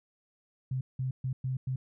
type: tone bursts at uneven times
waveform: sine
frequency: 130 Hz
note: C3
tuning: 11 cents flat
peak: -29 dBFS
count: 5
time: 0.71-0.81 / 0.99-1.11 / 1.24-1.33 / 1.44-1.57 / 1.67-1.76 s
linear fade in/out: 5 ms
effects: none